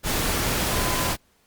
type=tone in noise; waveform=sine; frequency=1015 Hz; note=B5; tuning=47 cents sharp; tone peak=-31 dBFS; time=0.69-1.15 s; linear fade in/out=50 ms; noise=pink; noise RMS=-24 dBFS; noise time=0.03-1.17 s; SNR=-10 dB; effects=pink hiss -63 dBFS RMS until 1.46 s + Opus 48 kbps